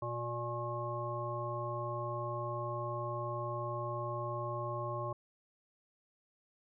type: harmonic tone with a mistuned harmonic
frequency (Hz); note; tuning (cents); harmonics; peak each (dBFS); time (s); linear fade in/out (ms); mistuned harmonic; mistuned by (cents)
120; B2; -49; 1 / 3 / 5 / 7 / 9; -40 / -44 / -41 / -47 / -40; 0.02-5.13; 5; 5; -25
effects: none